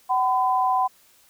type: tone pair together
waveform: sine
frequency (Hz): 756 / 1010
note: F#5 / B5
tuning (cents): +37 / +39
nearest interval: perfect fourth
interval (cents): 502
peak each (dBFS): -21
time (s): 0.09-0.88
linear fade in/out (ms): 20
effects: white hiss -57 dBFS RMS until 1.29 s